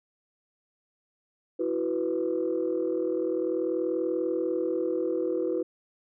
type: chord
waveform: sine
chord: E suspended second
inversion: none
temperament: equal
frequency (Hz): 329.6 / 370 / 493.9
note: E4 / F#4 / B4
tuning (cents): 0 / 0 / 0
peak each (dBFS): -29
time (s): 1.59-5.63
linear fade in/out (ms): 10
effects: tanh soft clip ceiling -18 dBFS